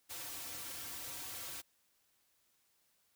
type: noise with comb filter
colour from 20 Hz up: white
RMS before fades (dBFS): -45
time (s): 0.09-1.62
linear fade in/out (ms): 20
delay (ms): 4.8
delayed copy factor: -0.95
effects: white hiss -75 dBFS RMS until 3.15 s